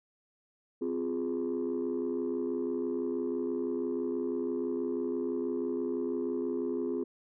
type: chord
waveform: sine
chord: F minor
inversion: second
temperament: equal with one note detuned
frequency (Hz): 258.3 / 349.2 / 415.3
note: C4 / F4 / Ab4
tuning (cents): -22 / 0 / 0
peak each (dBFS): -33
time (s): 0.81-7.04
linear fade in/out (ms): 10
effects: tanh soft clip ceiling -25 dBFS